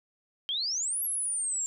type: exponential two-way sweep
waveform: sine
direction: up then down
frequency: 3128 to 11520 to 7320 Hz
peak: -28 dBFS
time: 0.49-1.66 s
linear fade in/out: 0 ms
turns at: 1.03 s
effects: none